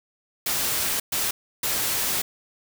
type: noise bursts at uneven times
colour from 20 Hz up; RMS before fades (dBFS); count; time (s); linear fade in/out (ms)
white; -25; 3; 0.46-1 / 1.12-1.31 / 1.63-2.22; 5
effects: none